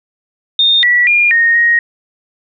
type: tone with pitch steps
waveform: sine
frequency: 3656 / 1946 / 2414 / 1855 / 1876 Hz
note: A#7 / B6 / D7 / A#6 / A#6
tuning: -34 / -26 / +47 / -9 / +11 cents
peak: -7 dBFS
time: 0.59-1.79 s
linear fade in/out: 2 ms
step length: 240 ms
effects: none